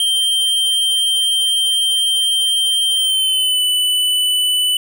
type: tone with pitch glide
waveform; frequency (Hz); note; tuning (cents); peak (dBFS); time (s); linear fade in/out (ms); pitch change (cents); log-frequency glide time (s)
square; 3148 to 2987; G7 to F#7; +7 to +16; -14; 0-4.77; 2; -91; 2.96-3.62
effects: none